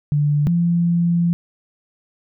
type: tone pair in turn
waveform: sine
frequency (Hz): 146.83 / 171.34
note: D3 / F3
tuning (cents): 0 / -33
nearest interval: minor third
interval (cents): 267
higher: second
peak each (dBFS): -14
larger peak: neither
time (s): 0.12-0.47 / 0.47-1.33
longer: second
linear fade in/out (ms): 0
effects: none